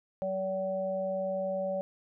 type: harmonic tone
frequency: 190.1 Hz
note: F#3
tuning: 47 cents sharp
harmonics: 1 / 3 / 4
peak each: -39 / -30 / -41 dBFS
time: 0.22-1.81 s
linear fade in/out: 0 ms
effects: none